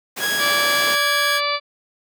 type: noise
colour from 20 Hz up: pink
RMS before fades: -26 dBFS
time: 0.16-0.96 s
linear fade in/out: 20 ms
type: tone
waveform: sawtooth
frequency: 1657 Hz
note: G#6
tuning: 4 cents flat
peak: -16 dBFS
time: 0.19-1.41 s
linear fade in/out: 50 ms
type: harmonic tone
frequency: 580 Hz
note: D5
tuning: 22 cents flat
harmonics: 1 / 2 / 3 / 4 / 5 / 6 / 7 / 8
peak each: -26 / -23 / -32 / -25 / -34 / -29 / -32 / -27 dBFS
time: 0.38-1.6 s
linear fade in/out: 50 ms
effects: high-pass 300 Hz 12 dB/octave